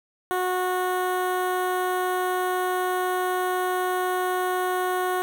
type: tone with notch filter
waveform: 15% pulse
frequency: 366 Hz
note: F#4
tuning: 19 cents flat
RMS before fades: -25 dBFS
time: 0.31-5.22 s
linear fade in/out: 0 ms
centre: 5000 Hz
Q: 0.58
effects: none